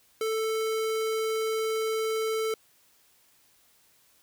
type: tone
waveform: square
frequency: 441.3 Hz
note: A4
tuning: 5 cents sharp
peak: -27 dBFS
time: 0.21-2.54 s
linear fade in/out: 2 ms
effects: white hiss -63 dBFS RMS until 4.22 s